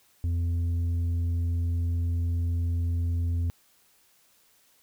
triangle tone with tanh clipping, 85.2 Hz, F2, 42 cents flat, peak -25 dBFS, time 0.24-3.5 s, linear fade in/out 0 ms, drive 9 dB, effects white hiss -63 dBFS RMS until 4.82 s

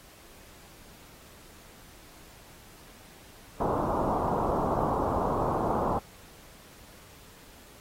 white low-pass noise, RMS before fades -28 dBFS, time 3.6-5.99 s, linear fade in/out 5 ms, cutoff 1100 Hz, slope 48 dB/octave, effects pink hiss -53 dBFS RMS until 7.8 s + AAC 48 kbps

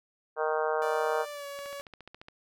harmonic tone, 155.56 Hz, D#3, in tune, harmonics 3 / 4 / 5 / 6 / 7 / 8 / 9 / 10, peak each -30 / -32 / -34 / -36 / -37 / -38 / -39 / -40 dBFS, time 0.36-1.26 s, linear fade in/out 50 ms
sawtooth tone with pitch glide, 587 to 565 Hz, D5 to C#5, -1 to +33 cents, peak -34 dBFS, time 0.82-1.81 s, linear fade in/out 0 ms, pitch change -66 cents, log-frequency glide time 1.31-1.46 s
click train, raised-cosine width 0.3 ms, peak -30 dBFS, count 11, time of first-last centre 1.59-2.284 s, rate 14.4 Hz
effects none

